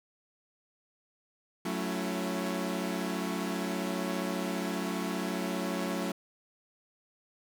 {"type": "chord", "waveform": "sawtooth", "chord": "F# minor seventh", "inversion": "none", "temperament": "equal with one note detuned", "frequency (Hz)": [185, 220, 277.2, 335.2], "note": ["F#3", "A3", "C#4", "E4"], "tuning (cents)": [0, 0, 0, 29], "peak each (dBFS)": [-31, -33, -34, -34], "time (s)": [1.65, 6.12], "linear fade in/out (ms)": 5, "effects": []}